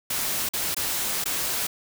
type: noise with dropouts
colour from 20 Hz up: white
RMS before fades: -27 dBFS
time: 0.1-1.67 s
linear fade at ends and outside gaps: 5 ms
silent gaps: 0.49-0.535 / 0.746-0.765 / 1.241-1.256 s
effects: none